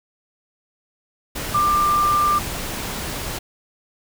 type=tone in noise; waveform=sine; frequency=1189 Hz; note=D6; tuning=21 cents sharp; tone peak=-15 dBFS; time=1.54-2.39 s; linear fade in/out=10 ms; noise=pink; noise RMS=-28 dBFS; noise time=1.35-3.39 s; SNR=+10 dB; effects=none